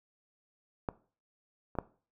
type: clicks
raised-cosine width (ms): 1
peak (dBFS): -18 / -30 / -15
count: 3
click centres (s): 0.888 / 1.753 / 1.787
effects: noise-tail reverb RT60 0.4 s tail -19 dB re dry